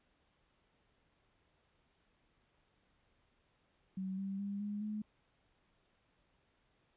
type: tone with pitch steps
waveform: sine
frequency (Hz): 189.5 / 194.94 / 200.5 / 206.3 / 212.2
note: F#3 / G3 / G3 / G#3 / G#3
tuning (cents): +42 / -9 / +39 / -11 / +38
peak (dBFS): -37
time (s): 3.97-5.02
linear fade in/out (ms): 5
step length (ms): 210
effects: pink hiss -75 dBFS RMS until 6.96 s + resampled to 8000 Hz